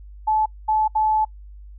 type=tone bursts at uneven times; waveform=sine; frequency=865 Hz; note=A5; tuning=30 cents flat; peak=-16 dBFS; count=3; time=0.27-0.46 / 0.68-0.88 / 0.95-1.25 s; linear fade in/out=10 ms; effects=noise-tail reverb RT60 0.1 s tail -25 dB re dry + added 50 Hz sine -38 dBFS peak until 1.78 s